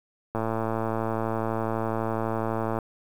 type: click train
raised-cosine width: 1 ms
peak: -14 dBFS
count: 274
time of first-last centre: 0.35-2.788 s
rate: 112 Hz
effects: 8-bit